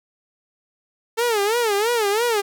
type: tone with vibrato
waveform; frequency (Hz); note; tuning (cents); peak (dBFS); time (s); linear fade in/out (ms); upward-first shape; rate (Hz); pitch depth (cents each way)
sawtooth; 439.5; A4; -2; -14; 1.17-2.42; 20; sine; 3; 170
effects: none